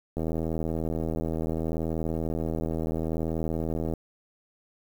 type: click train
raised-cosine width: 2 ms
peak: -17 dBFS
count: 305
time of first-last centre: 0.17-3.937 s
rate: 80.7 Hz
effects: 8-bit